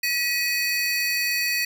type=tone cluster; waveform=square; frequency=1938 / 2519 / 4508 Hz; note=B6 / D#7 / C#8; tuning=-33 / +21 / +28 cents; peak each=-27 dBFS; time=0.03-1.65 s; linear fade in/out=5 ms; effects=none